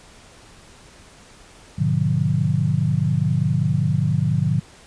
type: chord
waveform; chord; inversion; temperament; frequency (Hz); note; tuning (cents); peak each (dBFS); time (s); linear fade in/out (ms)
sine; G# diminished seventh; none; just; 103.83 / 124.59 / 149.51 / 179.41; G#2 / B2 / D3 / F3; 0 / +16 / +31 / +47; -24 / -23 / -20 / -24; 1.78-4.6; 10
effects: pink hiss -47 dBFS RMS until 4.86 s + resampled to 22050 Hz